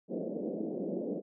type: band-pass noise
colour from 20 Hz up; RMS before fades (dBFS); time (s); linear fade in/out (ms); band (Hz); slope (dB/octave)
pink; -36; 0.08-1.22; 50; 190 to 580; 48
effects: none